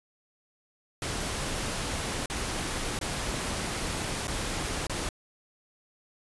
pink noise with dropouts, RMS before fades -32 dBFS, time 1.02-5.09 s, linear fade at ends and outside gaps 2 ms, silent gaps 2.259-2.299 / 2.99-3.012 / 4.272-4.279 / 4.869-4.896 s, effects resampled to 24000 Hz

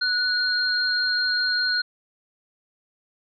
sine tone pair together, 1477 / 4209 Hz, F#6 / C8, -3 / +9 cents, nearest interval octave + tritone, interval 1812 cents, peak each -23 dBFS, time 0.01-1.82 s, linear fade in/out 10 ms, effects none

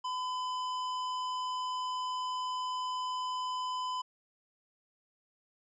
sine tone with tanh clipping, 1009 Hz, B5, 37 cents sharp, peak -35 dBFS, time 0.04-4.02 s, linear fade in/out 10 ms, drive 17 dB, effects resampled to 16000 Hz

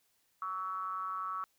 triangle ring-modulated tone, 94.3 Hz, F#2, 33 cents sharp, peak -30 dBFS, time 0.42-1.44 s, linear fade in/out 0 ms, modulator 1220 Hz, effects white hiss -74 dBFS RMS until 1.58 s

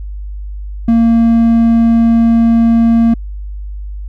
triangle tone, 230.1 Hz, A#3, 22 cents flat, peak -4 dBFS, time 0.88-3.14 s, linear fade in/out 5 ms, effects added 50 Hz sine -21 dBFS peak until 4.08 s

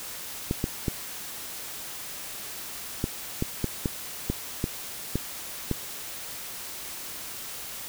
clicks, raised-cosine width 3 ms, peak -12 dBFS, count 11, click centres 0.511 / 0.641 / 0.882 / 3.041 / 3.424 / 3.643 / 3.858 / 4.3 / 4.641 / 5.156 / 5.713 s, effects white hiss -38 dBFS RMS until 7.88 s

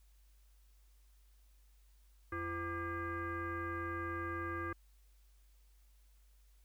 sine tone with frequency modulation, 764 Hz, G5, 45 cents flat, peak -37 dBFS, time 2.32-4.73 s, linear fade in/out 5 ms, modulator 425 Hz, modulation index 2.3, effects added 50 Hz sine -62 dBFS peak until 6.64 s + white hiss -75 dBFS RMS until 6.64 s

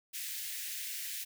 white high-pass noise, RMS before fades -40 dBFS, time 0.13-1.25 s, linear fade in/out 20 ms, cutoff 1700 Hz, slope 48 dB/octave, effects none

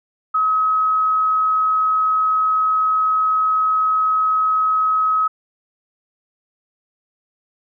sine tone, 1276 Hz, D#6, 43 cents sharp, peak -14 dBFS, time 0.34-5.28 s, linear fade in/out 10 ms, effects none

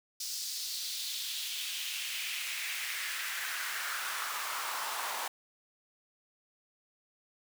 pink noise with high-pass filter sweep, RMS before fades -37 dBFS, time 0.2-5.28 s, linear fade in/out 5 ms, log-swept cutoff 5200 to 870 Hz, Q 2.4, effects none

